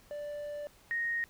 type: tone pair in turn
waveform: triangle / sine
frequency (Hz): 587.3 / 1864.6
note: D5 / A#6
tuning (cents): 0 / 0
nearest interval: octave + minor sixth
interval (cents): 2000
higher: second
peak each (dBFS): -35 / -30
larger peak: second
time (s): 0.11-0.67 / 0.91-1.24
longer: first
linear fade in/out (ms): 0
effects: pink hiss -61 dBFS RMS until 1.29 s